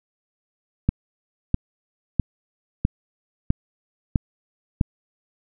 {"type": "click train", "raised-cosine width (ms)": 5, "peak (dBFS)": -5, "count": 7, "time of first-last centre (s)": [0.89, 4.812], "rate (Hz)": 1.53, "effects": []}